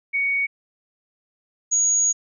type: tone pair in turn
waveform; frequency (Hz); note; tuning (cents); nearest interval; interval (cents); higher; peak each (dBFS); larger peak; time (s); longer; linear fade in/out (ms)
sine; 2235 / 6697; C#7 / G#8; +14 / +14; octave + perfect fifth; 1900; second; -19 / -16; second; 0.13-0.47 / 1.71-2.13; second; 20
effects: none